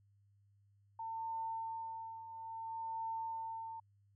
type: tone with tremolo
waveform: sine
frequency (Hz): 901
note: A5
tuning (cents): +41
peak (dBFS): -37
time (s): 0.99-3.8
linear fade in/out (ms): 5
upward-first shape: triangle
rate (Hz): 0.59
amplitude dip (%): 70
effects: added 100 Hz sine -67 dBFS peak until 4.15 s